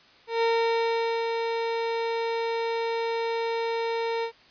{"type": "tone with ADSR envelope", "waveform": "30% pulse", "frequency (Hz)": 459.2, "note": "A#4", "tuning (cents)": -26, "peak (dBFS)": -18, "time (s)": [0.27, 4.32], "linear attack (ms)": 150, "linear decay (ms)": 830, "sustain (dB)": -5, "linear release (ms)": 86, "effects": ["white hiss -55 dBFS RMS until 4.5 s", "resampled to 11025 Hz"]}